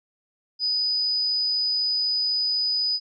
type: tone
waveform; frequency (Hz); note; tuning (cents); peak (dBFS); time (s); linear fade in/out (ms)
sine; 4978; D#8; 0; -21; 0.59-3; 50
effects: none